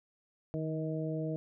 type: harmonic tone with a mistuned harmonic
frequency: 158.1 Hz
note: D#3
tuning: 28 cents sharp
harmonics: 1 / 2 / 3 / 4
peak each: -35 / -38 / -40 / -41 dBFS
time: 0.54-1.36 s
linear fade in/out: 0 ms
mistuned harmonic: 1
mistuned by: -24 cents
effects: none